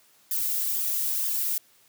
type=noise with flanger; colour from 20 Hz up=violet; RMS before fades=-27 dBFS; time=0.31-1.58 s; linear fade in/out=2 ms; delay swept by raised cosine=0.59 to 2.19 ms; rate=2.1 Hz; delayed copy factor=+0.55; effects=white hiss -60 dBFS RMS until 1.88 s + high-pass 80 Hz 12 dB/octave